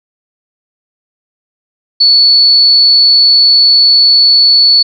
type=tone; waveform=sine; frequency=4435 Hz; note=C#8; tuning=in tune; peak=-3 dBFS; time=2-4.83 s; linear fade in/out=10 ms; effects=none